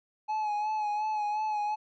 triangle tone with vibrato, 848 Hz, G#5, 36 cents sharp, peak -26 dBFS, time 0.28-1.76 s, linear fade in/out 20 ms, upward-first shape sine, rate 2.8 Hz, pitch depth 37 cents each way, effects resampled to 16000 Hz

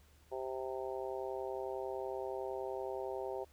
harmonic tone, 130.81 Hz, C3, in tune, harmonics 3 / 4 / 5 / 6 / 7, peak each -41 / -43 / -45 / -47 / -48 dBFS, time 0.31-3.45 s, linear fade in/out 20 ms, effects added 74 Hz sine -63 dBFS peak until 3.52 s + pink hiss -68 dBFS RMS until 3.52 s

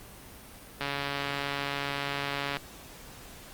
click train, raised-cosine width 0.3 ms, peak -15 dBFS, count 249, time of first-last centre 0.81-2.569 s, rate 141 Hz, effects pink hiss -48 dBFS RMS until 3.53 s + Opus 32 kbps

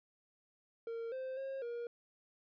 triangle tone with pitch steps, 460 / 521 / 538 / 473.7 Hz, A#4 / C5 / C5 / A#4, -23 / -7 / +48 / +28 cents, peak -37 dBFS, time 0.87-1.87 s, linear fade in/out 2 ms, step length 250 ms, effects resampled to 11025 Hz

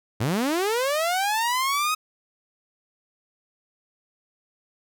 sawtooth linear sweep, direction up, 98 to 1272 Hz, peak -18 dBFS, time 0.2-1.95 s, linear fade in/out 10 ms, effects none

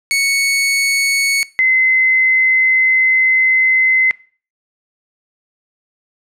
sawtooth / sine tone pair in turn, 2217 / 2052 Hz, C#7 / C7, 0 / -34 cents, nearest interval minor second, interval 134 cents, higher first, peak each -9 dBFS, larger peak neither, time 0.11-1.43 / 1.59-4.11 s, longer second, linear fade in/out 0 ms, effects noise-tail reverb RT60 0.4 s tail -21 dB re dry + low-pass 12000 Hz 12 dB/octave

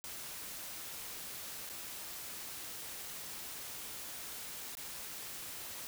white noise with dropouts, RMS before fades -45 dBFS, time 0.04-5.87 s, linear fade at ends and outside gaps 0 ms, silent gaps 1.691-1.698 / 4.752-4.771 s, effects none

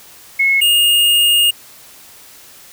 sine / square tone pair in turn, 2181 / 2841 Hz, C#7 / F7, -29 / +29 cents, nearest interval perfect fourth, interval 458 cents, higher second, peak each -10 dBFS, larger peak neither, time 0.39-0.61 / 0.61-1.51 s, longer second, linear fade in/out 10 ms, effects white hiss -41 dBFS RMS until 2.72 s

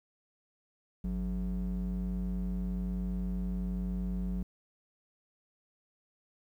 triangle ring-modulated tone, 116.54 Hz, A#2, in tune, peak -26 dBFS, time 1.04-4.43 s, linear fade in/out 5 ms, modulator 66 Hz, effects 11-bit

